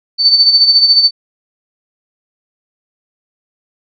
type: tone with tremolo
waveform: sine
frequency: 4533 Hz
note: C#8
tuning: 38 cents sharp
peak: -3 dBFS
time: 0.18-1.11 s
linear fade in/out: 50 ms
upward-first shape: sine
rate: 14 Hz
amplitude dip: 60%
effects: none